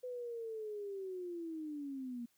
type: linear sweep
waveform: sine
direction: down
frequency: 505 to 233.1 Hz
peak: -40 dBFS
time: 0.03-2.26 s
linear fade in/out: 10 ms
effects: white hiss -75 dBFS RMS until 2.37 s